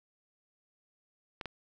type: clicks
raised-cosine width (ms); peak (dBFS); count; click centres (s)
0.3; -22; 2; 1.412 / 1.457
effects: none